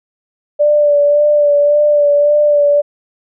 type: tone with vibrato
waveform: sine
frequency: 586 Hz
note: D5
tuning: 4 cents flat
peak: -7 dBFS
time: 0.59-2.82 s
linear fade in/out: 20 ms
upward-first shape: sine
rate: 1.8 Hz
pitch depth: 25 cents each way
effects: none